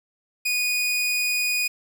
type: tone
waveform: sawtooth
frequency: 2470 Hz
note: D#7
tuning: 13 cents flat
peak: -18 dBFS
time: 0.45-1.68 s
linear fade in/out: 10 ms
effects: 8-bit